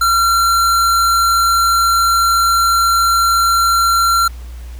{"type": "tone", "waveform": "square", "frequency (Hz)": 1367, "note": "F6", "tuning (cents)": -37, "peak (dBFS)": -11, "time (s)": [0.01, 4.28], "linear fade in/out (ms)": 5, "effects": ["added 60 Hz sine -27 dBFS peak until 4.79 s", "pink hiss -44 dBFS RMS until 4.79 s"]}